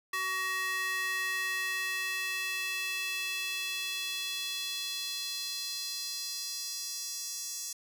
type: tone with high-pass filter sweep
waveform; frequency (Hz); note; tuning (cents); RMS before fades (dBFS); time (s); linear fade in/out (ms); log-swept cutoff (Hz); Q
square; 376.4; F#4; +30; -35; 0.13-7.73; 5; 1500 to 6100; 2.5
effects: none